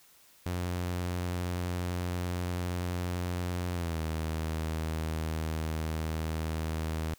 sawtooth tone with pitch glide, 88.8 to 79.57 Hz, F2 to D#2, +29 to +39 cents, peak -27 dBFS, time 0.46-7.14 s, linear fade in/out 0 ms, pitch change -190 cents, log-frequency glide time 3.73-4 s, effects white hiss -60 dBFS RMS until 7.18 s

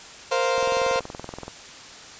30% pulse chord, Bb suspended second, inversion none, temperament equal, 466.2 / 523.3 / 698.5 Hz, Bb4 / C5 / F5, 0 / 0 / 0 cents, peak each -24 / -20 / -25 dBFS, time 0.31-1 s, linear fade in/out 10 ms
click train, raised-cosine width 1 ms, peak -20 dBFS, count 20, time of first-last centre 0.58-1.48 s, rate 21.1 Hz
effects white hiss -42 dBFS RMS until 2.19 s + resampled to 16000 Hz

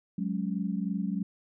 sine chord, F# suspended second, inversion none, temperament just, 185 / 208.1 / 277.5 Hz, F#3 / G#3 / C#4, 0 / +4 / +2 cents, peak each -31 / -32 / -37 dBFS, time 0.18-1.23 s, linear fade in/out 5 ms, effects none

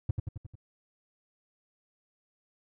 triangle tone with echo, 103.83 Hz, G#2, in tune, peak -20 dBFS, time 0.09-0.11 s, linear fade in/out 5 ms, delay 89 ms, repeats 5, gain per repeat -4 dB, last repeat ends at 0.555 s, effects none

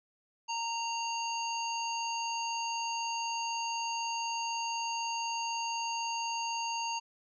harmonic tone, 926 Hz, A#5, 12 cents flat, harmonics 1 / 3 / 5 / 7, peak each -34 / -39 / -41 / -42 dBFS, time 0.48-7 s, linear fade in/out 20 ms, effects none

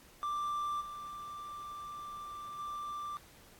triangle tone with level steps, 1179 Hz, D6, 6 cents sharp, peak -31 / -40 / -36 dBFS, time 0.23-3.17 s, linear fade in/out 0 ms, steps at 0.8 / 2.58 s, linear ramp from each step 20 ms, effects pink hiss -59 dBFS RMS until 3.59 s + AAC 64 kbps

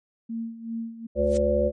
sine tone with tremolo, 228.3 Hz, A#3, 36 cents flat, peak -27 dBFS, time 0.29-1.07 s, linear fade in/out 10 ms, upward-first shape sine, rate 2.6 Hz, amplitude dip 75%
harmonic tone, 72.1 Hz, D2, 31 cents flat, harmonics 1 / 3 / 5 / 7 / 8, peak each -28 / -29 / -29 / -24 / -23 dBFS, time 1.15-1.72 s, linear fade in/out 50 ms
blue noise with exponential growth, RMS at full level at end -31 dBFS, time 1.23-1.37 s, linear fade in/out 0 ms, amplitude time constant 29 ms
effects MP3 48 kbps

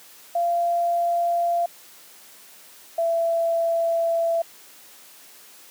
sine tone pair in turn, 689 / 668.6 Hz, F5 / E5, -24 / +24 cents, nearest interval minor second, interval 52 cents, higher first, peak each -19 dBFS, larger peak neither, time 0.35-1.66 / 2.98-4.42 s, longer second, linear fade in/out 5 ms, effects white hiss -48 dBFS RMS until 5.7 s + high-pass 200 Hz 12 dB/octave

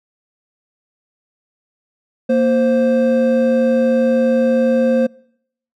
triangle tone pair together, 233.1 / 523.3 Hz, A#3 / C5, 0 / 0 cents, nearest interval octave + major second, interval 1400 cents, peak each -13 / -12 dBFS, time 2.29-5.07 s, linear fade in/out 10 ms, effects noise-tail reverb RT60 0.7 s tail -26 dB re dry

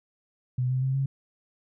sine tone with pitch steps, 126 / 129.24 / 132.57 / 135.98 Hz, B2 / C3 / C3 / C#3, +35 / -21 / +23 / -33 cents, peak -23 dBFS, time 0.58-1.06 s, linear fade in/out 5 ms, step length 120 ms, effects none

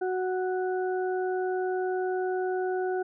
harmonic tone, 370 Hz, F#4, in tune, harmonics 1 / 2 / 4, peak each -27 / -33 / -39 dBFS, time 0.01-3.03 s, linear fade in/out 10 ms, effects none

